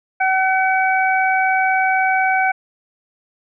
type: harmonic tone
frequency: 758 Hz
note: F#5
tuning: 42 cents sharp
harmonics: 1 / 2 / 3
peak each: -16 / -19 / -21 dBFS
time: 0.2-2.52 s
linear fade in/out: 10 ms
effects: none